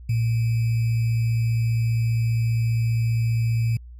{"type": "tone with sample-and-hold", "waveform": "sine", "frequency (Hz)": 115, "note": "A#2", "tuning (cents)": -23, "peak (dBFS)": -18, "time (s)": [0.09, 3.77], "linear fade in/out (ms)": 5, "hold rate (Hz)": 2450, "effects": ["added 60 Hz sine -38 dBFS peak until 3.99 s", "MP3 64 kbps"]}